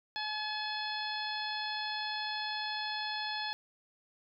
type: harmonic tone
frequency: 854 Hz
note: G#5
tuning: 48 cents sharp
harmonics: 1 / 2 / 3 / 4 / 5 / 6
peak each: -39 / -40 / -45 / -41 / -41 / -46 dBFS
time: 0.16-3.53 s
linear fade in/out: 0 ms
effects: none